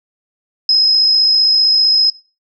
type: tone with amplitude modulation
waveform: sine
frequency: 5110 Hz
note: D#8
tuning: 45 cents sharp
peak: -7 dBFS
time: 0.69-2.1 s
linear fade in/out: 2 ms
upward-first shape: sine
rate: 55.3 Hz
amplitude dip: 30%
effects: noise-tail reverb RT60 0.3 s tail -17 dB re dry